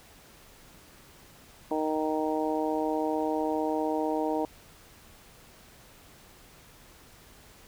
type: harmonic tone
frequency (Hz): 155.56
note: D#3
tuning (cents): 0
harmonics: 2 / 3 / 4 / 5 / 6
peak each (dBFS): -30 / -32 / -33 / -34 / -35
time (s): 1.71-4.45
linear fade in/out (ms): 2
effects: pink hiss -54 dBFS RMS until 7.67 s